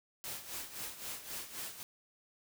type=noise with tremolo; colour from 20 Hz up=white; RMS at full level=-41 dBFS; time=0.24-1.83 s; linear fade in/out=0 ms; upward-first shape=sine; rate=3.8 Hz; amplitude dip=70%; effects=none